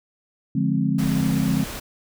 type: chord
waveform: sine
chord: D half-diminished seventh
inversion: none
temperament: just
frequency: 146.83 / 176.2 / 211.4 / 264.3 Hz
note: D3 / F3 / Ab3 / C4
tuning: 0 / +16 / +31 / +18 cents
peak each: -24 dBFS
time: 0.55-1.64 s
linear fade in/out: 5 ms
type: noise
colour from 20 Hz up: pink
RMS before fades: -33 dBFS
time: 0.98-1.8 s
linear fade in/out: 10 ms
effects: none